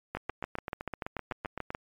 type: two click trains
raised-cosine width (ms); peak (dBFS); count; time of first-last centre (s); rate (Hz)
0.5; -20 / -18; 13 / 12; 0.17-1.705 / 0.15-1.749; 7.82 / 6.88
effects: MP3 96 kbps